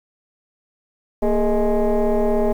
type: tone with frequency modulation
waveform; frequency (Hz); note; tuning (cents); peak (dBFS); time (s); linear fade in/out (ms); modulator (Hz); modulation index
sine; 195.7; G3; -3; -13; 1.22-2.53; 10; 214; 2.4
effects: tanh soft clip ceiling -13 dBFS + 8-bit